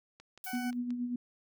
click train, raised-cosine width 0.2 ms, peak -35 dBFS, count 5, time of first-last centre 0.2-0.905 s, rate 5.67 Hz
violet noise with exponential decay, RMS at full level -40 dBFS, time 0.44-0.78 s, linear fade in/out 1 ms, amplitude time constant 72 ms
20% pulse tone, 749 Hz, F#5, 21 cents sharp, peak -34 dBFS, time 0.46-0.71 s, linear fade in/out 10 ms
sine tone with tremolo, 244.1 Hz, B3, 20 cents flat, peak -30 dBFS, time 0.53-1.16 s, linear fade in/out 5 ms, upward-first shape sine, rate 8.5 Hz, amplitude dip 50%
effects none

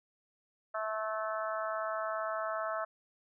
harmonic tone, 217.6 Hz, A3, 19 cents flat, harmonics 3 / 4 / 5 / 6 / 7 / 8, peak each -36 / -46 / -40 / -38 / -44 / -48 dBFS, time 0.74-2.85 s, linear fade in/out 10 ms, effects none

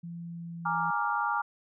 sine tone with pitch glide, 170 to 167.85 Hz, F3 to E3, -46 to +32 cents, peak -37 dBFS, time 0.03-0.91 s, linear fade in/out 10 ms, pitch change -22 cents, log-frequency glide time 0.2-0.77 s
sine chord, Bb dominant seventh, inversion third, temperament equal, 830.6 / 932.3 / 1174.7 / 1396.9 Hz, Ab5 / Bb5 / D6 / F6, 0 / 0 / 0 / 0 cents, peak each -32 dBFS, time 0.65-1.42 s, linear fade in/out 10 ms
effects none

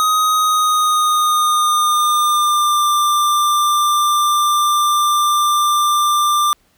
square tone with pitch glide, 1254 to 1187.7 Hz, D#6 to D6, +13 to +19 cents, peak -13 dBFS, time 0-6.53 s, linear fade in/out 0 ms, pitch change -94 cents, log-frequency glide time 0.38-2.87 s, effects pink hiss -58 dBFS RMS until 6.77 s

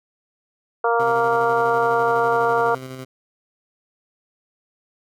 harmonic tone, 233.1 Hz, A#3, in tune, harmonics 2 / 3 / 4 / 5 / 6, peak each -20 / -22 / -23 / -24 / -25 dBFS, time 0.84-2.75 s, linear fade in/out 5 ms
15% pulse tone with tremolo, 130.4 Hz, C3, 5 cents flat, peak -25 dBFS, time 0.99-3.05 s, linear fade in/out 10 ms, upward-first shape square, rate 12 Hz, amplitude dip 30%
effects none

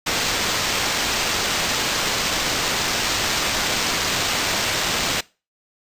blue noise with sample-and-hold, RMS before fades -22 dBFS, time 0.06-5.21 s, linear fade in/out 10 ms, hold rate 11025 Hz, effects noise-tail reverb RT60 0.3 s tail -22 dB re dry + resampled to 32000 Hz

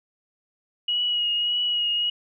sine tone with vibrato, 2900 Hz, F#7, 35 cents flat, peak -21 dBFS, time 0.88-2.1 s, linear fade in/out 5 ms, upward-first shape triangle, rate 1.7 Hz, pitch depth 26 cents each way, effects none

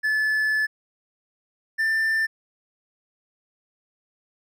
triangle tone pair in turn, 1732 / 1781.7 Hz, A6 / A6, -28 / +21 cents, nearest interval unison, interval 49 cents, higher second, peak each -18 dBFS, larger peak neither, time 0.03-0.67 / 1.78-2.27 s, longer first, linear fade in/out 20 ms, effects none

